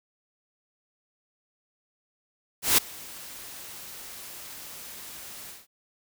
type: noise with ADSR envelope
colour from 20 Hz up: white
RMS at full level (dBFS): -18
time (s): 2.62-5.67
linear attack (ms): 160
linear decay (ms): 6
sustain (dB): -24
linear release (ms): 180
effects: none